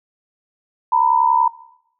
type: tone pair together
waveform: sine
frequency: 918 / 988.5 Hz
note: A#5 / B5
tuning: -27 / +1 cents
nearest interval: minor second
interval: 128 cents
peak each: -15 dBFS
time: 0.92-1.48 s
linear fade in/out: 5 ms
effects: noise-tail reverb RT60 0.8 s tail -20 dB re dry